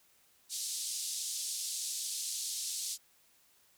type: band-pass noise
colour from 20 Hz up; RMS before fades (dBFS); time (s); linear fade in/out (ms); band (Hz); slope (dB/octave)
white; -38; 0.49-2.98; 50; 3900 to 9600; 24
effects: white hiss -67 dBFS RMS until 3.77 s